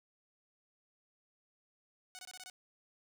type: tone bursts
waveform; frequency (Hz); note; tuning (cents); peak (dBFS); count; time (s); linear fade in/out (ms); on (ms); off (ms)
5% pulse; 740; F#5; 0; -36; 6; 2.15-2.499; 0; 39; 23
effects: none